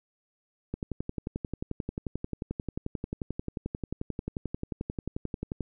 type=click train; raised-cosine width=3 ms; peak=-19 dBFS; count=56; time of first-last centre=0.74-5.607 s; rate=11.3 Hz; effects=none